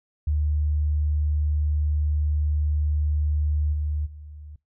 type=tone with level steps; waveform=sine; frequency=75 Hz; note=D2; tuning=37 cents sharp; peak=-20 / -23 / -38 dBFS; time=0.27-4.56 s; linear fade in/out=5 ms; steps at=3.72 / 4.05 s; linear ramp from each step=20 ms; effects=noise-tail reverb RT60 0.2 s tail -23 dB re dry